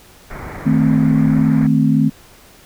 pink low-pass noise, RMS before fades -30 dBFS, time 0.3-1.67 s, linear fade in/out 5 ms, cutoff 2300 Hz, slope 96 dB/octave
sine chord, A diminished, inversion second, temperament equal, 155.56 / 220 / 261.6 Hz, Eb3 / A3 / C4, 0 / 0 / 0 cents, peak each -15 dBFS, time 0.65-2.1 s, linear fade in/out 20 ms
effects pink hiss -45 dBFS RMS until 2.65 s

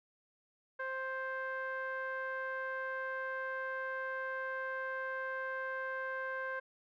sawtooth tone with low-pass filter, 525 Hz, C5, 6 cents sharp, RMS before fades -39 dBFS, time 0.79-6.6 s, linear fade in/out 10 ms, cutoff 1500 Hz, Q 5, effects none

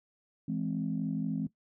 sine chord, E augmented, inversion none, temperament equal with one note detuned, 164.81 / 209.3 / 261.6 Hz, E3 / G#3 / B#3, 0 / +14 / 0 cents, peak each -34 dBFS, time 0.48-1.47 s, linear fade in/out 5 ms, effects noise-tail reverb RT60 0.1 s tail -17 dB re dry + tanh soft clip ceiling -21 dBFS

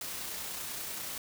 white noise with amplitude modulation, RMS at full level -38 dBFS, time 0.01-1.18 s, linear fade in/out 2 ms, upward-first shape sine, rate 30.3 Hz, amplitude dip 25%, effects none

